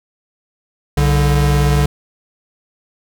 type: tone pair together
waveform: square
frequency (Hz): 64.5 / 144.8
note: C2 / D3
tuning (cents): -24 / -24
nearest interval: octave + major second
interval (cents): 1400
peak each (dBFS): -15 / -14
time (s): 0.97-1.86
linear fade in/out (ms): 5
effects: none